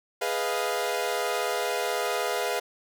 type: chord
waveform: sawtooth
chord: F half-diminished seventh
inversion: first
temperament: equal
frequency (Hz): 415.3 / 493.9 / 622.3 / 698.5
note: Ab4 / Cb5 / Eb5 / F5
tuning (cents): 0 / 0 / 0 / 0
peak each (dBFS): -28 / -27 / -30 / -27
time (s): 0.21-2.6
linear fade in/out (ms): 10
effects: none